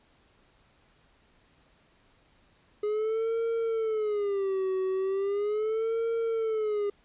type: tone with vibrato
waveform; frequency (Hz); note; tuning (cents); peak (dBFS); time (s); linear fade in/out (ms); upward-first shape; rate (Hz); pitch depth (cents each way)
triangle; 415.6; G#4; +1; -24; 2.83-6.9; 5; sine; 0.38; 170
effects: pink hiss -64 dBFS RMS until 7.04 s + resampled to 8000 Hz